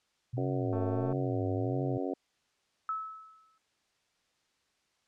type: tone with vibrato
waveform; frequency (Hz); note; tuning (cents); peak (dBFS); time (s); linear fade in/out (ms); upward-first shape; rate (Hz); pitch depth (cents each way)
sine; 117.7; A#2; +17; -32; 0.33-1.98; 10; sine; 1.5; 250
type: harmonic tone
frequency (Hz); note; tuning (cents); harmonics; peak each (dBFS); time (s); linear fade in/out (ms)
92.5; F#2; 0; 3 / 4 / 5 / 6 / 7 / 8; -35 / -37 / -39 / -41 / -42 / -43; 0.37-2.14; 5
type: click train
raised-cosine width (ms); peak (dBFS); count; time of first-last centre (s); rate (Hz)
1; -29; 89; 0.73-1.126; 222
type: tone with exponential decay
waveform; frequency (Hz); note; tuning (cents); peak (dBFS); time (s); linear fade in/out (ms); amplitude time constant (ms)
sine; 1300; E6; -24; -29; 2.89-3.58; 1; 150
effects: white hiss -74 dBFS RMS until 5.07 s + low-pass 6000 Hz 12 dB/octave